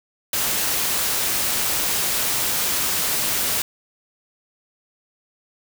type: noise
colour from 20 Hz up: white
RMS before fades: -22 dBFS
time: 0.33-3.62 s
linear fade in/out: 2 ms
effects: none